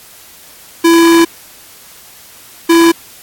square tone bursts at uneven times, 334 Hz, E4, 23 cents sharp, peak -5 dBFS, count 2, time 0.84-1.25 / 2.69-2.92 s, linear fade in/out 10 ms, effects white hiss -38 dBFS RMS until 3.22 s + AAC 64 kbps

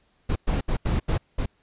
brown noise bursts at uneven times, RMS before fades -23 dBFS, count 6, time 0.29-0.36 / 0.47-0.61 / 0.68-0.77 / 0.85-1 / 1.08-1.18 / 1.38-1.46 s, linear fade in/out 10 ms, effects pink hiss -66 dBFS RMS until 1.62 s + resampled to 8000 Hz

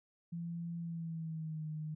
sine tone with pitch glide, 169.4 to 154.45 Hz, E3 to D#3, +48 to -12 cents, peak -38 dBFS, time 0.32-1.95 s, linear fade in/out 10 ms, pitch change -160 cents, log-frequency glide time 0.79-1.68 s, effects none

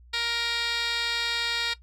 15% pulse tone with band-pass filter, 468.7 Hz, A#4, 9 cents sharp, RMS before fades -28 dBFS, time 0.13-1.74 s, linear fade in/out 10 ms, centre 3400 Hz, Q 7.2, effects noise-tail reverb RT60 0.1 s tail -17 dB re dry + added 60 Hz sine -49 dBFS peak until 1.82 s

